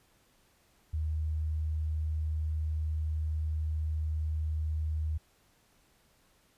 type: tone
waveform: sine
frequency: 77.78 Hz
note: D#2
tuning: in tune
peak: -29 dBFS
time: 0.93-5.18 s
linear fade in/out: 10 ms
effects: pink hiss -67 dBFS RMS until 6.57 s + resampled to 32000 Hz